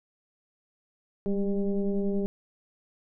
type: tone with frequency modulation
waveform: sine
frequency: 196.8 Hz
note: G3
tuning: 7 cents sharp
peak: -24 dBFS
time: 1.26-2.26 s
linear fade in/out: 0 ms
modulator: 202 Hz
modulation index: 1.2
effects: none